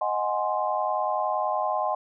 sine chord, Ab dominant seventh, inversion second, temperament equal, 622.3 / 740 / 830.6 / 1046.5 Hz, Eb5 / Gb5 / Ab5 / C6, 0 / 0 / 0 / 0 cents, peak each -29 dBFS, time 0.01-1.95 s, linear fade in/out 5 ms, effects none

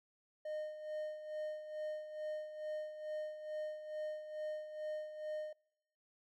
triangle tone with tremolo, 613 Hz, D#5, 26 cents flat, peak -36 dBFS, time 0.45-5.53 s, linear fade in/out 5 ms, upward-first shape sine, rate 2.3 Hz, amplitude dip 65%, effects noise-tail reverb RT60 0.8 s tail -26 dB re dry

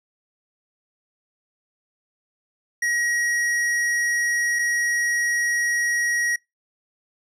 square tone pair in turn, 1900 / 1900 Hz, A#6 / A#6, +33 / +33 cents, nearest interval unison, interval 0 cents, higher neither, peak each -21 dBFS, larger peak neither, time 2.82-4.59 / 4.59-6.36 s, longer neither, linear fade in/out 5 ms, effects noise-tail reverb RT60 0.2 s tail -25 dB re dry + low-pass 10000 Hz 12 dB/octave

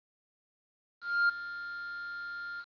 triangle tone with ADSR envelope, 1401 Hz, F6, 5 cents sharp, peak -20 dBFS, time 1.01-2.65 s, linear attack 280 ms, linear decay 10 ms, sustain -16 dB, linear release 55 ms, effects resampled to 11025 Hz + 9-bit

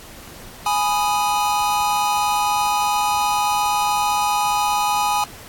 square chord, G# minor, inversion none, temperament equal, 830.6 / 987.8 / 1244.5 Hz, G#5 / B5 / D#6, 0 / 0 / 0 cents, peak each -20 / -24 / -25 dBFS, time 0.66-5.24 s, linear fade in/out 2 ms, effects pink hiss -40 dBFS RMS until 5.48 s + AAC 64 kbps

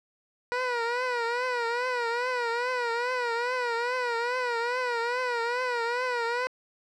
15% pulse tone with vibrato, 484.6 Hz, B4, 33 cents flat, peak -20 dBFS, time 0.52-6.47 s, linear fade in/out 0 ms, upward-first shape triangle, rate 2.4 Hz, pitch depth 100 cents each way, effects low-pass 4000 Hz 12 dB/octave

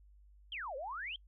sine exponential two-way sweep, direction down then up, 3289 to 501 to 3289 Hz, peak -39 dBFS, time 0.52-1.16 s, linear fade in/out 2 ms, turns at 0.76 s, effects noise-tail reverb RT60 0.1 s tail -26 dB re dry + added 50 Hz sine -58 dBFS peak until 1.27 s

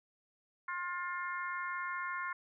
harmonic tone, 354.4 Hz, F4, 25 cents sharp, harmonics 3 / 4 / 5 / 6, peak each -39 / -41 / -43 / -45 dBFS, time 0.68-2.33 s, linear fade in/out 5 ms, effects none

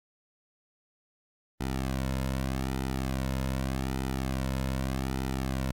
sawtooth tone with flanger, 65.9 Hz, C2, 13 cents sharp, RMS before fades -31 dBFS, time 1.6-5.72 s, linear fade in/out 10 ms, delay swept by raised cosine 1.8 to 2.59 ms, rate 0.83 Hz, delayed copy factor -0.75, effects AAC 64 kbps

